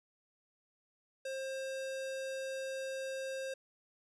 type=tone with low-pass filter; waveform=square; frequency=532 Hz; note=C5; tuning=29 cents sharp; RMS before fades=-40 dBFS; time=1.25-3.54 s; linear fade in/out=5 ms; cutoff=8600 Hz; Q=1; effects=none